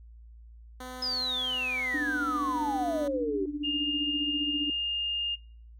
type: tone with pitch glide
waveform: 10% pulse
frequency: 253.8 to 248.4 Hz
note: B3 to B3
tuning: +47 to +10 cents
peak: -31 dBFS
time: 0.8-3.08 s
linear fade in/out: 5 ms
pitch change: -37 cents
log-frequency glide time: 1.94-2.09 s
type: exponential sweep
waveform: sine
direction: down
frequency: 5150 to 370 Hz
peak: -28 dBFS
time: 1.02-3.46 s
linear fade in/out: 5 ms
type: tone with tremolo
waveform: sine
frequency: 293.7 Hz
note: D4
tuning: in tune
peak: -28 dBFS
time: 1.94-4.7 s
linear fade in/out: 2 ms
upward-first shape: sine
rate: 15 Hz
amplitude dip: 70%
type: tone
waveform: sine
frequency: 2823 Hz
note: F7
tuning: 18 cents sharp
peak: -28 dBFS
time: 3.63-5.36 s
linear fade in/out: 20 ms
effects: noise-tail reverb RT60 0.5 s tail -25 dB re dry + added 57 Hz sine -47 dBFS peak until 5.79 s